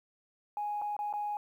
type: tone with dropouts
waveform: sine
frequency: 830.6 Hz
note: G#5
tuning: in tune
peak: -31 dBFS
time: 0.57-1.37 s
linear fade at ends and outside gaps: 1 ms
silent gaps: 0.816-0.82 / 0.966-0.99 / 1.128-1.137 s
effects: tanh soft clip ceiling -27 dBFS + 11-bit